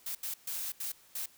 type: noise bursts at uneven times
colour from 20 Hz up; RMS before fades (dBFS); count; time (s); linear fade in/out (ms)
blue; -37; 5; 0.06-0.15 / 0.23-0.34 / 0.47-0.72 / 0.8-0.92 / 1.15-1.26; 5
effects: white hiss -61 dBFS RMS until 1.37 s